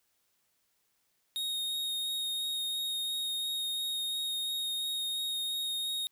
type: tone with vibrato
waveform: 45% pulse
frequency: 3729 Hz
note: A#7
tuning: in tune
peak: -31 dBFS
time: 1.36-6.07 s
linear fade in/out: 0 ms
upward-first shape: sine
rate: 2.9 Hz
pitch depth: 10 cents each way
effects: white hiss -75 dBFS RMS until 6.11 s